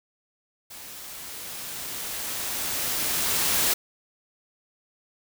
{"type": "noise with level ramp", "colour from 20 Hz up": "white", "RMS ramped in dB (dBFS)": [-42, -22], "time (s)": [0.7, 3.74], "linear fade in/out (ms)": 10, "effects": []}